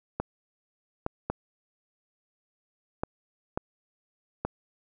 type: clicks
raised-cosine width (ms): 1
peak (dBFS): -14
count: 6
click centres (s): 0.2 / 1.064 / 1.3 / 3.035 / 3.575 / 4.45
effects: none